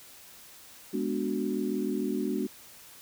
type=chord; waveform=sine; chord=G# half-diminished seventh; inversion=none; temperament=equal; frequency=207.7 / 246.9 / 293.7 / 370 Hz; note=G#3 / B3 / D4 / F#4; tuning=0 / 0 / 0 / 0 cents; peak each=-33 dBFS; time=0.93-2.47 s; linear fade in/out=10 ms; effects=white hiss -51 dBFS RMS until 3.01 s